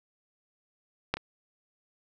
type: clicks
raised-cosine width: 0.3 ms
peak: -10 / -22 dBFS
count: 2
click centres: 1.14 / 1.17 s
effects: none